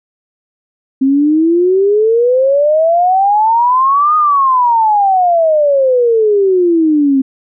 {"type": "exponential two-way sweep", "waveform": "sine", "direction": "up then down", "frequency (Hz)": [262.9, 1244.5, 262.9], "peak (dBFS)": -7, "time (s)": [1.01, 7.22], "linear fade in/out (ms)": 10, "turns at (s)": 4.16, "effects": []}